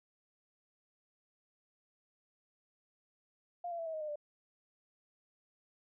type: tone with pitch steps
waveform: sine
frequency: 701 / 681.4 / 662.4 / 643.9 / 626 / 608.5 / 591.5 Hz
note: F5 / F5 / E5 / E5 / D#5 / D#5 / D5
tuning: +6 / -43 / +8 / -41 / +10 / -39 / +12 cents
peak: -37 dBFS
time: 3.64-4.158 s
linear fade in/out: 5 ms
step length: 74 ms
effects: none